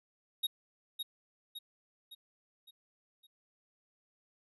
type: tone with echo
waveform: square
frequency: 3760 Hz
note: A#7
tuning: 14 cents sharp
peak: -30 dBFS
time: 0.43-0.47 s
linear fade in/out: 10 ms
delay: 560 ms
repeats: 5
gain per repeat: -6 dB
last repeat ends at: 3.27 s
effects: resampled to 32000 Hz